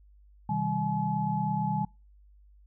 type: tone cluster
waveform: sine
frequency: 130.8 / 160.2 / 197.2 / 853 Hz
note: C3 / E3 / G3 / G#5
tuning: 0 / -49 / +11 / +46 cents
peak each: -34 / -32 / -32 / -30 dBFS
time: 0.49-1.85 s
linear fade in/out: 5 ms
effects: noise-tail reverb RT60 0.3 s tail -26 dB re dry + added 50 Hz sine -54 dBFS peak until 2.66 s